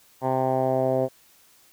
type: tone with low-pass filter sweep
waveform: 10% pulse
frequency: 130.81 Hz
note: C3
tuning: in tune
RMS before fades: -23 dBFS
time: 0.21-1.09 s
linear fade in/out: 50 ms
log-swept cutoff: 910 to 580 Hz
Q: 3.3
effects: white hiss -57 dBFS RMS until 1.72 s